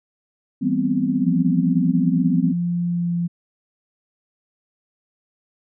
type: chord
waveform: sine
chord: C major seventh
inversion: first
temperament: just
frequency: 163.52 / 196.22 / 245.3 / 261.6 Hz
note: E3 / G3 / B3 / C4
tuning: -14 / +2 / -12 / 0 cents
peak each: -27 / -24 / -22 / -21 dBFS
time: 0.61-2.53 s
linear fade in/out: 20 ms
type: tone with pitch glide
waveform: sine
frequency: 173.8 to 172.2 Hz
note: F3 to F3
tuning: -8 to -24 cents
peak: -19 dBFS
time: 1.22-3.28 s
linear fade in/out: 20 ms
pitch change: -16 cents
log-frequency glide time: 2.86-3.16 s
effects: none